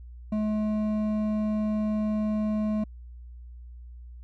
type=tone with hard clipping; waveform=sine; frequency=213.6 Hz; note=G#3; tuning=49 cents sharp; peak=-26 dBFS; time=0.32-2.84 s; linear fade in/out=5 ms; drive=8 dB; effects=added 60 Hz sine -41 dBFS peak until 4.23 s